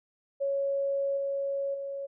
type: tone with level steps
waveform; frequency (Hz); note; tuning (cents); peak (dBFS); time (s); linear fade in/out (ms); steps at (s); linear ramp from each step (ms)
sine; 554.4; C#5; 0; -26 / -28 / -33; 0.4-2.07; 20; 1.17 / 1.74; 5
effects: none